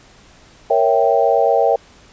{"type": "chord", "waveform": "sine", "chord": "A# diminished seventh", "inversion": "none", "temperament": "equal", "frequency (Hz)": [466.2, 554.4, 659.3, 784], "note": ["A#4", "C#5", "E5", "G5"], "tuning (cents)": [0, 0, 0, 0], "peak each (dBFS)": -17, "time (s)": [0.7, 1.76], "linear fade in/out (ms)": 5, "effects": ["pink hiss -47 dBFS RMS until 2.12 s", "resampled to 16000 Hz"]}